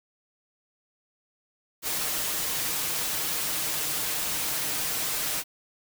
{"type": "noise with comb filter", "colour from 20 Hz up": "white", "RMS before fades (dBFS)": -29, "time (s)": [1.82, 5.44], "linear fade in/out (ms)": 50, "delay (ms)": 6.5, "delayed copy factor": 0.5, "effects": []}